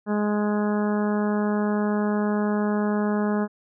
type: harmonic tone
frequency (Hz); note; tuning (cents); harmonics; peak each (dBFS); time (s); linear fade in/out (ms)
208.7; G#3; +9; 1 / 2 / 3 / 4 / 5 / 6 / 7 / 8; -22 / -28 / -32 / -34 / -36 / -38 / -39 / -40; 0.06-3.48; 50
effects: none